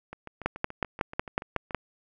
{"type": "two click trains", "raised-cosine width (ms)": 0.5, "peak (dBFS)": [-10, -24], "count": [8, 12], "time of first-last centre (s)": [[0.46, 1.747], [0.13, 1.708]], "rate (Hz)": [5.44, 6.97], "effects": []}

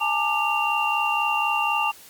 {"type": "tone cluster", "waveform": "sine", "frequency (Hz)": [837, 901, 1189, 2769], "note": ["G#5", "A5", "D6", "F7"], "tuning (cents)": [13, 41, 21, -15], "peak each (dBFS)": [-26, -26, -26, -24], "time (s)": [0, 1.92], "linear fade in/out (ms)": 20, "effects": ["white hiss -47 dBFS RMS until 2.09 s", "MP3 96 kbps"]}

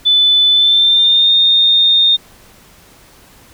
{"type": "tone with pitch glide", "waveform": "sine", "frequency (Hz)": [3500, 3659], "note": ["A7", "A#7"], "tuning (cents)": [-10, -33], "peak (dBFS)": -7, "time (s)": [0.05, 2.17], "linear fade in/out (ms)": 20, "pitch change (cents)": 77, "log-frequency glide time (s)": [0.51, 1.31], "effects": ["pink hiss -44 dBFS RMS until 3.53 s"]}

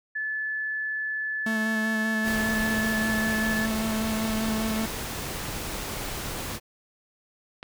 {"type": "tone", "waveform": "sine", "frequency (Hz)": 1732, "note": "A6", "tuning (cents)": -28, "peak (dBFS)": -27, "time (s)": [0.15, 3.66], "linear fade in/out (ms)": 10}
{"type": "tone with vibrato", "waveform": "45% pulse", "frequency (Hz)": 220, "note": "A3", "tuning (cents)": 0, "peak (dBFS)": -26, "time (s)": [1.46, 4.86], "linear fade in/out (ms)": 5, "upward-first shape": "square", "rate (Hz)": 5.1, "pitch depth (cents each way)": 13}
{"type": "noise", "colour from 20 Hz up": "pink", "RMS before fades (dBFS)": -33, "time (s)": [2.23, 6.6], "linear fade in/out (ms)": 50}
{"type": "click", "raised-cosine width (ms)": 0.3, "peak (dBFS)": -23, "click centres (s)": 7.629}
{"effects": []}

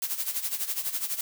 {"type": "noise with tremolo", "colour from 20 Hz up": "blue", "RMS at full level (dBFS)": -28, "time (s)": [0.02, 1.21], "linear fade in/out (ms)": 2, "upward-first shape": "sine", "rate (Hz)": 12, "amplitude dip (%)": 75, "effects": []}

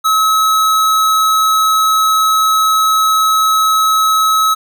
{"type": "tone", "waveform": "square", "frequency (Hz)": 1287, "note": "E6", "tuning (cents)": -42, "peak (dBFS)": -10, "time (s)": [0.04, 4.55], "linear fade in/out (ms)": 20, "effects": []}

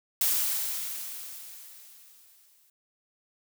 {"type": "noise with exponential decay", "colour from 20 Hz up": "blue", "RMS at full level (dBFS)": -24, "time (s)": [0.21, 2.7], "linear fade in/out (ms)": 2, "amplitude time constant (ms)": 540, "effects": []}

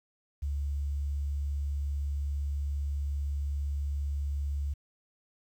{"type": "tone", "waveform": "sine", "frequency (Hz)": 71.2, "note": "C#2", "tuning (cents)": 47, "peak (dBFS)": -29, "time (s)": [0.42, 4.74], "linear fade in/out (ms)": 10, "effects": ["10-bit"]}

